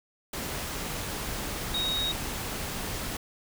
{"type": "tone in noise", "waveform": "sine", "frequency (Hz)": 3771, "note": "A#7", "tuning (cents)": 19, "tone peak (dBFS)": -27, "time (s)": [1.74, 2.12], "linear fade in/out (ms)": 5, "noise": "pink", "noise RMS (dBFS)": -34, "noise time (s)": [0.33, 3.17], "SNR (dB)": 4, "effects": []}